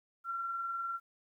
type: tone with tremolo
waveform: sine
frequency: 1365 Hz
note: F6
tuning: 40 cents flat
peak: -33 dBFS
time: 0.24-1 s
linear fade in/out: 50 ms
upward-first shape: sine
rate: 20 Hz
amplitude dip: 30%
effects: 12-bit